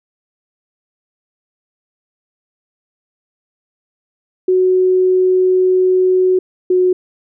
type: tone pair in turn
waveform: sine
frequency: 370 / 365.8 Hz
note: F#4 / F#4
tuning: 0 / -20 cents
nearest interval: unison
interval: 20 cents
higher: first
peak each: -9 dBFS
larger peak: neither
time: 4.48-6.39 / 6.7-6.93 s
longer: first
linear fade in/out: 5 ms
effects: none